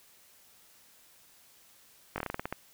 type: slowing click train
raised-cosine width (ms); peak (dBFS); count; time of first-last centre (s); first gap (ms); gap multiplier
0.5; -18; 10; 2.16-2.526; 20; 1.17
effects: white hiss -60 dBFS RMS until 2.73 s